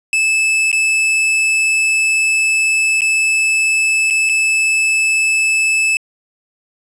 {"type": "tone with dropouts", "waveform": "45% pulse", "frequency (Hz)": 2618, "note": "E7", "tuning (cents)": -13, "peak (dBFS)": -12, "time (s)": [0.13, 5.97], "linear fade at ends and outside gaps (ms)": 1, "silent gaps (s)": [[0.716, 0.728], [3.008, 3.018], [4.102, 4.107], [4.291, 4.295]], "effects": ["resampled to 24000 Hz", "8-bit"]}